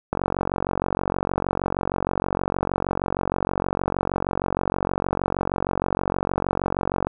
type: click train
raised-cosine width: 1 ms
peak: -8 dBFS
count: 323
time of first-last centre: 0.13-7.07 s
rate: 46.4 Hz
effects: none